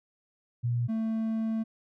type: tone pair in turn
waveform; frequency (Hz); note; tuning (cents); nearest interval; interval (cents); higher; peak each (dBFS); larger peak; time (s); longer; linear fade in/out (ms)
sine / triangle; 119.9 / 222.6; A#2 / A3; +49 / +20; major seventh; 1071; second; -25; neither; 0.63-0.88 / 0.88-1.64; second; 20
effects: none